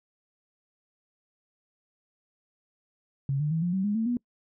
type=tone with pitch steps; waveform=sine; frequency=137.8 / 149.41 / 161.99 / 175.63 / 190.43 / 206.5 / 223.9 / 242.7 Hz; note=C#3 / D3 / E3 / F3 / G3 / G#3 / A3 / B3; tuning=-10 / +30 / -30 / +10 / -50 / -10 / +30 / -30 cents; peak=-24 dBFS; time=3.29-4.17 s; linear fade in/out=2 ms; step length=110 ms; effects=noise-tail reverb RT60 0.1 s tail -25 dB re dry